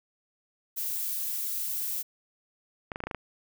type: noise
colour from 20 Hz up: violet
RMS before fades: -32 dBFS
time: 0.76-2.03 s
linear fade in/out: 20 ms
type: clicks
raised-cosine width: 0.5 ms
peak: -19 dBFS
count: 7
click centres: 2.918 / 2.959 / 3.004 / 3.038 / 3.07 / 3.112 / 3.147 s
effects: none